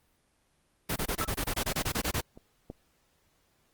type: noise bursts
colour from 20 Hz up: pink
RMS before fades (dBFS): -30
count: 14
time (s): 0.89-2.21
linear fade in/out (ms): 10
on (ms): 72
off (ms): 24
type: tone with exponential decay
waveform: sine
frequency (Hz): 1315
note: E6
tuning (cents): -5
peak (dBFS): -25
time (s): 1.21-1.3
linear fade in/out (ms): 2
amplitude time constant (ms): 19
type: clicks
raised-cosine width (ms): 2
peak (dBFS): -31 / -34 / -26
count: 3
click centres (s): 1.512 / 2.375 / 2.701
effects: pink hiss -70 dBFS RMS until 3.73 s + Opus 32 kbps